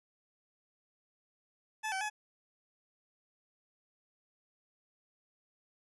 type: tone with pitch steps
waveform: 20% pulse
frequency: 867 / 765 / 847 Hz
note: A5 / G5 / G#5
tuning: -26 / -42 / +34 cents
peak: -29 dBFS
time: 1.83-2.1 s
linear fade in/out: 20 ms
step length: 90 ms
effects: resampled to 24000 Hz